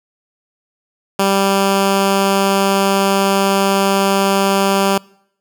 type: tone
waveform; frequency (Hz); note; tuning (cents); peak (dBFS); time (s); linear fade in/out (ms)
10% pulse; 196; G3; 0; -4; 1.19-4.98; 5
effects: noise-tail reverb RT60 0.7 s tail -25 dB re dry